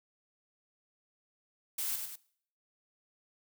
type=noise with echo; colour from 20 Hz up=blue; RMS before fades=-35 dBFS; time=1.78-1.96 s; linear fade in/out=5 ms; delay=99 ms; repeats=2; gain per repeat=-5 dB; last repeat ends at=2.158 s; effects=noise-tail reverb RT60 0.6 s tail -21 dB re dry